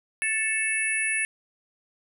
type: tone cluster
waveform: sine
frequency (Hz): 1759 / 2209 / 2639 / 10200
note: A6 / C#7 / E7 / D#9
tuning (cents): -1 / -7 / +1 / +42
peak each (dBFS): -29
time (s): 0.22-1.25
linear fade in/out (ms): 0
effects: none